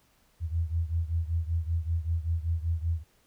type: beating tone pair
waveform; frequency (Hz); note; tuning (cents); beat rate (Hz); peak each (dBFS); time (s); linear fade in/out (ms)
sine; 81.4 / 86.6; E2 / F2; -21 / -14; 5.2; -28 / -31; 0.4-3.04; 50
effects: pink hiss -66 dBFS RMS until 3.26 s